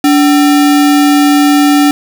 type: tone with sample-and-hold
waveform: sine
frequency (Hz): 289.2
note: D4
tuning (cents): -27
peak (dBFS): -4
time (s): 0.04-1.91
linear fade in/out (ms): 2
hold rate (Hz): 1050
effects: none